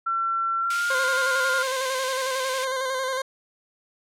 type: tone with pitch glide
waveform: sine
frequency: 1350 to 1411.4 Hz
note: E6 to F6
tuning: +41 to +18 cents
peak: -22 dBFS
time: 0.06-1.63 s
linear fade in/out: 10 ms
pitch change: +77 cents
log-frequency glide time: 0.59-0.86 s
type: high-pass noise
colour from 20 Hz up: pink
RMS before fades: -34 dBFS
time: 0.7-2.65 s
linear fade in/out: 5 ms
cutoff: 2000 Hz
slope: 48 dB/octave
type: tone with vibrato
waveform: 20% pulse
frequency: 523.3 Hz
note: C5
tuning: in tune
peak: -20 dBFS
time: 0.9-3.22 s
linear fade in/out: 5 ms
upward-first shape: square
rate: 11 Hz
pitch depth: 33 cents each way
effects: low-pass 10000 Hz 12 dB/octave